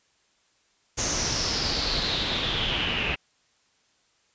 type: noise with low-pass filter sweep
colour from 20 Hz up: pink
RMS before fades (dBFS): -27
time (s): 0.97-3.16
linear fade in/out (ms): 20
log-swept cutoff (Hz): 6500 to 2600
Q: 6.1
effects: white hiss -66 dBFS RMS until 4.34 s + resampled to 16000 Hz